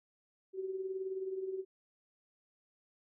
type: tone with tremolo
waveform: sine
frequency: 380.2 Hz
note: F#4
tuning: 47 cents sharp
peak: -33 dBFS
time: 0.53-1.65 s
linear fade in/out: 50 ms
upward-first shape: triangle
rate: 19 Hz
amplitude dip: 65%
effects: none